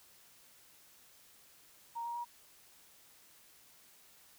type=tone with pitch steps; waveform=sine; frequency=932.3 / 942.6 / 953 Hz; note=A#5 / A#5 / A#5; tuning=0 / +19 / +38 cents; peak=-37 dBFS; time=1.95-2.25 s; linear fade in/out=20 ms; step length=100 ms; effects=white hiss -62 dBFS RMS until 4.38 s